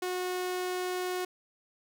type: tone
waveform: sawtooth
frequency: 364.3 Hz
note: F#4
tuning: 27 cents flat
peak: -27 dBFS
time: 0.02-1.25 s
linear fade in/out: 5 ms
effects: none